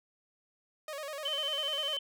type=tone with vibrato; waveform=sawtooth; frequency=587.3 Hz; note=D5; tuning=in tune; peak=-34 dBFS; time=0.88-1.97 s; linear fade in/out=2 ms; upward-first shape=square; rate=10 Hz; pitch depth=89 cents each way
type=tone with tremolo; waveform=sine; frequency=3071 Hz; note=G7; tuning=36 cents flat; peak=-30 dBFS; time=1.25-1.99 s; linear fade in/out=5 ms; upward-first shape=triangle; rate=15 Hz; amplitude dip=35%
effects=none